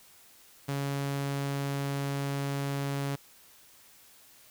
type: tone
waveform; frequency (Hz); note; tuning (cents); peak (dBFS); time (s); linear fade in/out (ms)
sawtooth; 139.8; C#3; +15; -26; 0.68-3.16; 10
effects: white hiss -57 dBFS RMS until 4.5 s